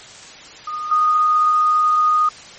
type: tone pair in turn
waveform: sine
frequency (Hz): 1229 / 1237.5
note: D#6 / D#6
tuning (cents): -22 / -10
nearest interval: unison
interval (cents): 12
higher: second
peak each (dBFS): -23 / -12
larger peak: second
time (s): 0.67-0.91 / 0.91-2.29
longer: second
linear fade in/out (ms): 5
effects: white hiss -39 dBFS RMS until 2.58 s + MP3 32 kbps